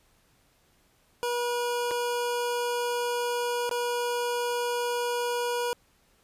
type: tone with dropouts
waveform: 25% pulse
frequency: 482.5 Hz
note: B4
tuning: 40 cents flat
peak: -23 dBFS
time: 1.23-5.73 s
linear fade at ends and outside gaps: 0 ms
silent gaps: 1.91-1.914 / 3.693-3.712 s
effects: pink hiss -65 dBFS RMS until 6.23 s + resampled to 32000 Hz